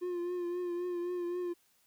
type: tone with vibrato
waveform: triangle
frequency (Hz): 352.9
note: F4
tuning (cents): +18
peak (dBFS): -31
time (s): 0.01-1.54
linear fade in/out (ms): 20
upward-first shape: triangle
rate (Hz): 3.8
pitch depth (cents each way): 40
effects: white hiss -70 dBFS RMS until 1.86 s